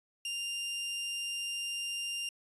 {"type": "tone", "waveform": "sawtooth", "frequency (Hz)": 2794, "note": "F7", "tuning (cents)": 0, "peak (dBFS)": -31, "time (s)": [0.25, 2.29], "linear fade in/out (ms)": 2, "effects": ["resampled to 24000 Hz"]}